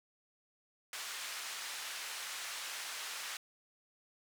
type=band-pass noise; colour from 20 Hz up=pink; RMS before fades=-43 dBFS; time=0.93-3.37 s; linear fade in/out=2 ms; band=1400 to 9800 Hz; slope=12 dB/octave; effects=none